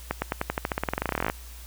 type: accelerating click train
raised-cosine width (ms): 0.5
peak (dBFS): -10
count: 25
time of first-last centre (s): 0.11-1.299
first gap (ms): 110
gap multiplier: 0.92
effects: added 59 Hz sine -41 dBFS peak until 1.66 s + white hiss -48 dBFS RMS until 1.66 s